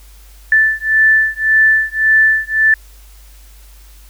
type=beating tone pair; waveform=sine; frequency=1758 / 1759.8 Hz; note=A6 / A6; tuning=-2 / 0 cents; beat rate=1.8 Hz; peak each=-12 dBFS; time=0.52-2.74 s; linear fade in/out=2 ms; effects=added 50 Hz sine -38 dBFS peak until 4.09 s + white hiss -47 dBFS RMS until 4.09 s